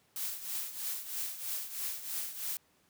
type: noise with tremolo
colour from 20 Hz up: blue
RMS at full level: -35 dBFS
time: 0.16-2.57 s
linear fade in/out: 2 ms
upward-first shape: triangle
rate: 3.1 Hz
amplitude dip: 75%
effects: pink hiss -69 dBFS RMS until 2.89 s + high-pass 100 Hz 12 dB/octave